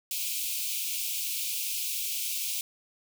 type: high-pass noise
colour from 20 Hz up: white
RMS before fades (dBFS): -32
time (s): 0.11-2.61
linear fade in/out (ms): 2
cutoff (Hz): 2300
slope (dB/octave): 96
effects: none